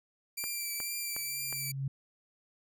5% pulse tone with vibrato, 2349 Hz, D7, in tune, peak -25 dBFS, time 0.37-1.72 s, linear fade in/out 10 ms, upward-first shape triangle, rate 2.1 Hz, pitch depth 27 cents each way
click train, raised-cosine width 0.5 ms, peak -27 dBFS, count 4, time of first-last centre 0.44-1.527 s, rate 2.76 Hz
sine tone with exponential growth, 136.1 Hz, C#3, 31 cents flat, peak -29 dBFS, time 1.14-1.88 s, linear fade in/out 5 ms, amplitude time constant 160 ms
effects none

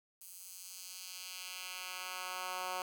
10% pulse tone with high-pass filter sweep, 183.7 Hz, F#3, 12 cents flat, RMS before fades -44 dBFS, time 0.21-2.82 s, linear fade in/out 2 ms, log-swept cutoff 9800 to 770 Hz, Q 0.98, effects 10-bit

